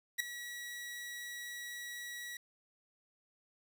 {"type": "tone with ADSR envelope", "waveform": "sawtooth", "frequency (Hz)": 1928, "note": "B6", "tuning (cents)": -42, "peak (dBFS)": -24, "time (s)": [0.18, 2.37], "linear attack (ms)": 22, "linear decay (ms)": 3, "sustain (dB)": -15, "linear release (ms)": 3, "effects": ["10-bit"]}